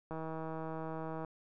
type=click train; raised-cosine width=1 ms; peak=-28 dBFS; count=183; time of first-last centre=0.11-1.248 s; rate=160 Hz; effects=none